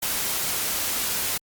white noise, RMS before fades -26 dBFS, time 0.02-1.38 s, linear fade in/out 10 ms, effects Opus 48 kbps

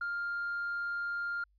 sine tone, 1401 Hz, F6, 5 cents sharp, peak -31 dBFS, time 0.01-1.44 s, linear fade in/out 5 ms, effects tanh soft clip ceiling -30 dBFS + added 50 Hz sine -66 dBFS peak until 1.58 s

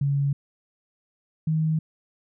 sine tone pair in turn, 140.6 / 157.82 Hz, C#3 / D#3, +25 / +25 cents, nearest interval major second, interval 200 cents, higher second, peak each -20 dBFS, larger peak neither, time 0.01-0.33 / 1.47-1.79 s, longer neither, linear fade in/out 5 ms, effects none

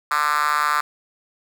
5% pulse tone with high-pass filter, 148.7 Hz, D3, 22 cents sharp, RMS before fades -20 dBFS, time 0.11-0.81 s, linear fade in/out 2 ms, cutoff 1200 Hz, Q 4.5, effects none

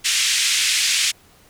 pink band-pass noise, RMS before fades -19 dBFS, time 0.04-1.12 s, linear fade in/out 20 ms, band 2200 to 8800 Hz, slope 24 dB/octave, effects pink hiss -52 dBFS RMS until 1.49 s

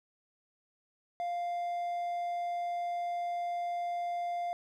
triangle tone, 698.5 Hz, F5, in tune, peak -30 dBFS, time 1.2-4.53 s, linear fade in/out 0 ms, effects none

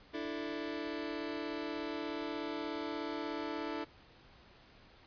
sawtooth chord, D suspended second, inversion none, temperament just, 293.7 / 330.4 / 440.5 Hz, D4 / E4 / A4, 0 / +4 / +2 cents, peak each -37 / -37 / -39 dBFS, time 0.13-3.85 s, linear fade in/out 20 ms, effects pink hiss -60 dBFS RMS until 5.06 s + resampled to 11025 Hz

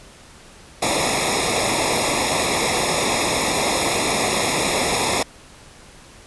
pink noise with comb filter, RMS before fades -20 dBFS, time 0.82-5.23 s, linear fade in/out 5 ms, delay 0.66 ms, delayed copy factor -0.95, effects pink hiss -45 dBFS RMS until 6.26 s + resampled to 24000 Hz

